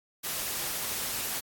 white noise, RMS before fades -33 dBFS, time 0.23-1.41 s, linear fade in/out 20 ms, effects AAC 64 kbps

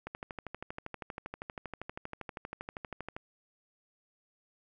click train, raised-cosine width 0.5 ms, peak -24 dBFS, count 40, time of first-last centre 0.07-3.165 s, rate 12.6 Hz, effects none

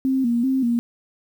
sine tone with vibrato, 250 Hz, B3, 21 cents sharp, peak -17 dBFS, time 0.05-0.79 s, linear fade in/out 0 ms, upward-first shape square, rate 2.6 Hz, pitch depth 98 cents each way, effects 8-bit

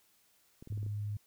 clicks, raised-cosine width 3 ms, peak -36 dBFS, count 6, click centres 0.625 / 0.674 / 0.724 / 0.776 / 0.83 / 0.864 s
sine tone, 103.83 Hz, G#2, in tune, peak -34 dBFS, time 0.7-1.17 s, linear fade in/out 5 ms
effects white hiss -69 dBFS RMS until 1.26 s

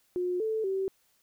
sine tone with pitch steps, 359.4 / 439.5 / 384.4 Hz, F4 / A4 / G4, +50 / -2 / -34 cents, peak -27 dBFS, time 0.16-0.88 s, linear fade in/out 0 ms, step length 240 ms, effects white hiss -69 dBFS RMS until 1.22 s

